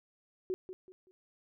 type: tone with echo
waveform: sine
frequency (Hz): 371.4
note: F#4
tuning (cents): +7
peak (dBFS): -31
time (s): 0.5-0.54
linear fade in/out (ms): 0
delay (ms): 190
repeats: 3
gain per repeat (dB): -10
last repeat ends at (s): 1.11
effects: none